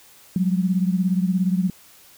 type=beating tone pair; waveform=sine; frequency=181.3 / 198.3 Hz; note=F#3 / G3; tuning=-35 / +20 cents; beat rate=17 Hz; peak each=-19 / -23 dBFS; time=0.36-1.7 s; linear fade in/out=2 ms; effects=white hiss -50 dBFS RMS until 2.17 s

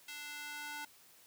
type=tone with high-pass filter sweep; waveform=square; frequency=294.5 Hz; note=D4; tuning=5 cents sharp; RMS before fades=-45 dBFS; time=0.08-0.85 s; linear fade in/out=5 ms; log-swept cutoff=2300 to 1100 Hz; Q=1.3; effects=white hiss -62 dBFS RMS until 1.26 s + high-pass 80 Hz 12 dB/octave

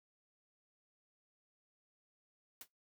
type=noise with exponential decay; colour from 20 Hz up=white; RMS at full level=-45 dBFS; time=2.61-2.68 s; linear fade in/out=2 ms; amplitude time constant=15 ms; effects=noise-tail reverb RT60 0.2 s tail -26 dB re dry

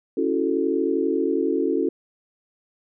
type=chord; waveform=sine; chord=F# minor seventh; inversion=second; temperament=equal; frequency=277.2 / 329.6 / 370 / 440 Hz; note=C#4 / E4 / F#4 / A4; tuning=0 / 0 / 0 / 0 cents; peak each=-25 dBFS; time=0.17-1.89 s; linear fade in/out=5 ms; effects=none

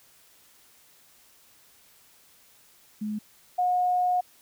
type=tone pair in turn; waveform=sine; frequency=212 / 723 Hz; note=G#3 / F#5; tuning=+36 / -40 cents; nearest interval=octave + major sixth; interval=2124 cents; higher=second; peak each=-28 / -21 dBFS; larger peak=second; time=3.01-3.19 / 3.58-4.21 s; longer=second; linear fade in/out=10 ms; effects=white hiss -58 dBFS RMS until 4.41 s

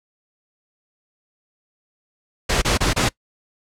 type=noise bursts; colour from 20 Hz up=pink; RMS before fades=-18 dBFS; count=4; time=2.49-3.091 s; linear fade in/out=10 ms; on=130 ms; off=27 ms; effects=noise-tail reverb RT60 0.1 s tail -23 dB re dry + low-pass 8000 Hz 12 dB/octave

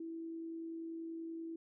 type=tone with amplitude modulation; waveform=sine; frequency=328.8 Hz; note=E4; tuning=4 cents flat; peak=-40 dBFS; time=0-1.56 s; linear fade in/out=5 ms; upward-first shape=sine; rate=50.3 Hz; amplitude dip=25%; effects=none

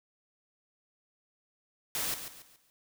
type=noise with echo; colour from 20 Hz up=white; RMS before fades=-33 dBFS; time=1.95-2.14 s; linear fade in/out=0 ms; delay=140 ms; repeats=4; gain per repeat=-9 dB; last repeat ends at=2.7 s; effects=none

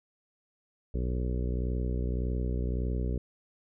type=harmonic tone; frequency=61.74 Hz; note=B1; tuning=in tune; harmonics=1 / 2 / 3 / 4 / 5 / 6 / 7 / 8 / 9; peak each=-29 / -36 / -39 / -41 / -44 / -43 / -42 / -49 / -50 dBFS; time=0.94-3.18 s; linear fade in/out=5 ms; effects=none

